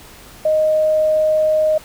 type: tone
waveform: sine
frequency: 621 Hz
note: D#5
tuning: 3 cents flat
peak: -12 dBFS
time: 0.45-1.78 s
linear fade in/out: 5 ms
effects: pink hiss -41 dBFS RMS until 1.84 s